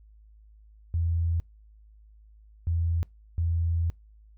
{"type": "tone bursts at uneven times", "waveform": "sine", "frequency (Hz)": 83.8, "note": "E2", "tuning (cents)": 29, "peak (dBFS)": -23, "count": 3, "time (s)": [[0.94, 1.4], [2.67, 3.03], [3.38, 3.9]], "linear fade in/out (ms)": 0, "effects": ["noise-tail reverb RT60 0.2 s tail -25 dB re dry", "added 53 Hz sine -51 dBFS peak until 4.37 s"]}